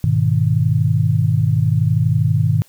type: chord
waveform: sine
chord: G# minor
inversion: none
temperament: equal with one note detuned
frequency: 102.75 / 123.47 / 155.56 Hz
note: G#2 / B2 / D#3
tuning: -18 / 0 / 0 cents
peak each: -17 dBFS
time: 0.04-2.62 s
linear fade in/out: 0 ms
effects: white hiss -52 dBFS RMS until 2.68 s